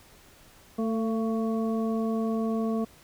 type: harmonic tone with a mistuned harmonic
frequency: 222.9 Hz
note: A3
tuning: 23 cents sharp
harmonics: 1 / 2 / 3 / 5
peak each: -26 / -32 / -36 / -40 dBFS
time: 0.78-2.85 s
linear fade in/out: 10 ms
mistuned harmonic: 3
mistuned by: +28 cents
effects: pink hiss -55 dBFS RMS until 3.03 s